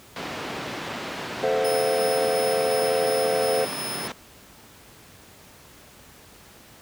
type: band-pass noise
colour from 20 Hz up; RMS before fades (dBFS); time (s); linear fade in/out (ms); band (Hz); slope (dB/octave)
pink; -33; 0.16-4.12; 2; 200 to 3700; 12
type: chord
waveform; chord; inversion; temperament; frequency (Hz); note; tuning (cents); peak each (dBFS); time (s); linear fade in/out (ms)
triangle; F# half-diminished seventh; first; equal; 440 / 523.3 / 659.3 / 740; A4 / C5 / E5 / F#5; 0 / 0 / 0 / 0; -23 / -22 / -28 / -28; 1.43-3.65; 2
type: tone with tremolo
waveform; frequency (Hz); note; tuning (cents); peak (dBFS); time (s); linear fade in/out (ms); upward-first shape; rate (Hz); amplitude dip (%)
10% pulse; 5200; E8; -24; -25; 1.64-4.08; 10; square; 2.8; 25
effects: pink hiss -49 dBFS RMS until 6.81 s + high-pass 60 Hz 12 dB/octave